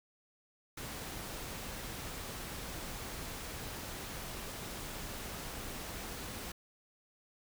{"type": "noise", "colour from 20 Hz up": "pink", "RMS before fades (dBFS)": -43, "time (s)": [0.77, 6.52], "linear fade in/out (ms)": 5, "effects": []}